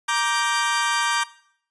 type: chord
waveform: sawtooth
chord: G minor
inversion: first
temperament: equal with one note detuned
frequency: 938.8 / 1174.7 / 1568 Hz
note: Bb5 / D6 / G6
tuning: +12 / 0 / 0 cents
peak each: -21 dBFS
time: 0.08-1.24 s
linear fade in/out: 10 ms
effects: noise-tail reverb RT60 0.6 s tail -18 dB re dry + resampled to 22050 Hz